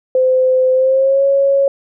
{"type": "tone with pitch glide", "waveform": "sine", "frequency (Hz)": [515, 552], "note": ["C5", "C#5"], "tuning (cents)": [-28, -7], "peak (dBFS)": -9, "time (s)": [0.15, 1.68], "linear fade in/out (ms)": 2, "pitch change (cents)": 121, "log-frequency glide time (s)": [0.73, 1.24], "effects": []}